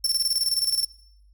sawtooth tone with tremolo, 5410 Hz, E8, 44 cents sharp, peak -17 dBFS, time 0.04-0.85 s, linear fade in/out 5 ms, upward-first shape square, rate 19 Hz, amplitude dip 65%, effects noise-tail reverb RT60 0.7 s tail -21 dB re dry + added 50 Hz sine -52 dBFS peak until 1.33 s

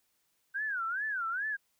sine tone with vibrato, 1525 Hz, G6, 48 cents flat, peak -31 dBFS, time 0.54-1.57 s, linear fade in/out 20 ms, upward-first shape sine, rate 2.4 Hz, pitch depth 240 cents each way, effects white hiss -75 dBFS RMS until 1.79 s

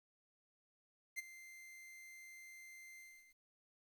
45% pulse tone with ADSR envelope, 2087 Hz, C7, 5 cents flat, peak -38 dBFS, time 1.16-3.38 s, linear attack 28 ms, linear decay 20 ms, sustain -16 dB, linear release 400 ms, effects 12-bit

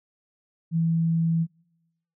sine tone, 164.81 Hz, E3, in tune, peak -20 dBFS, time 0.71-1.47 s, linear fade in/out 50 ms, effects noise-tail reverb RT60 0.9 s tail -25 dB re dry

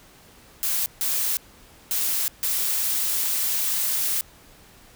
blue noise bursts at uneven times, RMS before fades -24 dBFS, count 4, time 0.63-0.86 / 1.01-1.37 / 1.91-2.28 / 2.43-4.21 s, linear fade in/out 0 ms, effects pink hiss -51 dBFS RMS until 4.95 s

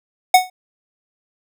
square tone with exponential decay, 738 Hz, F#5, 5 cents flat, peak -4 dBFS, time 0.34-0.5 s, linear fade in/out 5 ms, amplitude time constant 34 ms, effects none

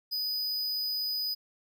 square tone, 4978 Hz, D#8, in tune, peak -30 dBFS, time 0.11-1.35 s, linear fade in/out 20 ms, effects none

